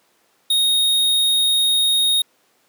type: tone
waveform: square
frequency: 3729 Hz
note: A#7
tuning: in tune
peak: -15 dBFS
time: 0.5-2.22 s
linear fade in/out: 5 ms
effects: pink hiss -60 dBFS RMS until 2.68 s + high-pass 300 Hz 12 dB/octave